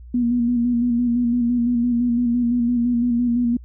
sine tone with vibrato, 240 Hz, B3, 49 cents flat, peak -16 dBFS, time 0.14-3.57 s, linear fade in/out 5 ms, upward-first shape square, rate 5.9 Hz, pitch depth 31 cents each way, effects added 60 Hz sine -37 dBFS peak until 3.64 s

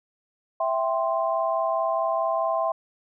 sine chord, C major, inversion first, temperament equal, 659.3 / 784 / 1046.5 Hz, E5 / G5 / C6, 0 / 0 / 0 cents, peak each -24 / -29 / -27 dBFS, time 0.6-2.72 s, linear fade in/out 5 ms, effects none

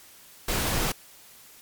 pink noise, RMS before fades -26 dBFS, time 0.48-0.92 s, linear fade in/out 5 ms, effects white hiss -51 dBFS RMS until 1.61 s + MP3 96 kbps

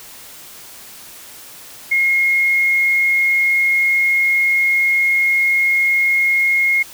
sine tone, 2151 Hz, C7, 47 cents sharp, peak -12 dBFS, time 1.91-6.83 s, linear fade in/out 10 ms, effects white hiss -38 dBFS RMS until 6.93 s

